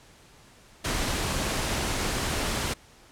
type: noise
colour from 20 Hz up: pink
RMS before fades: -28 dBFS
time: 0.84-2.74 s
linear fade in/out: 10 ms
effects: pink hiss -54 dBFS RMS until 3.11 s + low-pass 10000 Hz 12 dB/octave